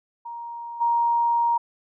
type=tone with level steps; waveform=sine; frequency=939 Hz; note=A#5; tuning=12 cents sharp; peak=-32 / -18 dBFS; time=0.25-1.58 s; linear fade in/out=10 ms; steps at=0.8 s; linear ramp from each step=20 ms; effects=none